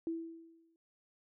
sine tone with exponential decay, 329.6 Hz, E4, in tune, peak -32 dBFS, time 0.07-0.76 s, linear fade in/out 1 ms, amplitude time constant 150 ms, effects none

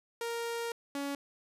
sawtooth tone pair in turn, 466.2 / 281.3 Hz, A#4 / C#4, 0 / +26 cents, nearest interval major sixth, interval 874 cents, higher first, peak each -30 / -30 dBFS, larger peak neither, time 0.21-0.72 / 0.95-1.15 s, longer first, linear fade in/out 2 ms, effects resampled to 32000 Hz

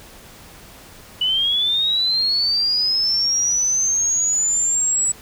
sine linear sweep, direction up, 2954 to 7870 Hz, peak -16 dBFS, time 1.21-5.12 s, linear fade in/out 5 ms, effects pink hiss -43 dBFS RMS until 5.21 s

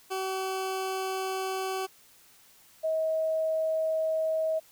20% pulse / sine tone pair in turn, 379.9 / 637.3 Hz, F#4 / D#5, +46 / +41 cents, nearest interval major sixth, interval 895 cents, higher second, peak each -25 dBFS, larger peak neither, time 0.1-1.87 / 2.83-4.6 s, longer neither, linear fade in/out 20 ms, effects white hiss -58 dBFS RMS until 4.71 s

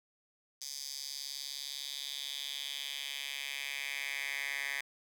10% pulse tone with high-pass filter sweep, 139.7 Hz, C#3, 14 cents sharp, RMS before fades -40 dBFS, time 0.61-4.81 s, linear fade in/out 5 ms, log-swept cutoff 5400 to 1900 Hz, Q 3.2, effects none

